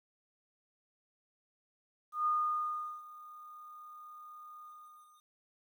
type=tone with ADSR envelope; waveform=sine; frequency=1224 Hz; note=D#6; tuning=29 cents flat; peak=-27 dBFS; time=2.12-5.28 s; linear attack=140 ms; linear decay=760 ms; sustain=-21 dB; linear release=650 ms; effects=11-bit